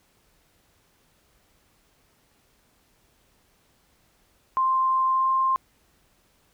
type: tone with pitch glide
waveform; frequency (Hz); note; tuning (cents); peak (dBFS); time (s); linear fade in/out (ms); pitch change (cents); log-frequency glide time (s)
sine; 1048 to 1054.7; C6 to C6; +2 to +14; -19; 4.57-5.56; 0; +12; 5.1-5.3
effects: pink hiss -64 dBFS RMS until 6.53 s